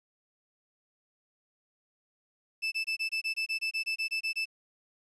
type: tone bursts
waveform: 35% pulse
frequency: 2637 Hz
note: E7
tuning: in tune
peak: -27 dBFS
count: 15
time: 2.62-4.456 s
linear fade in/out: 20 ms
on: 100 ms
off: 24 ms
effects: resampled to 22050 Hz + 11-bit